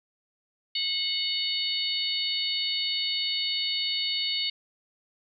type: harmonic tone with a mistuned harmonic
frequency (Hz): 740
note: F#5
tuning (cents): 0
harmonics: 3 / 4 / 5 / 6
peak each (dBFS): -36 / -31 / -31 / -30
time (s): 0.75-4.5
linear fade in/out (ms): 5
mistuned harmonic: 3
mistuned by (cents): -34
effects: none